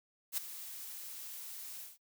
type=noise with ADSR envelope; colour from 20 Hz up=blue; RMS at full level=-33 dBFS; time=0.32-1.98 s; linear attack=55 ms; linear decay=9 ms; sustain=-13 dB; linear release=180 ms; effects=noise-tail reverb RT60 0.1 s tail -25 dB re dry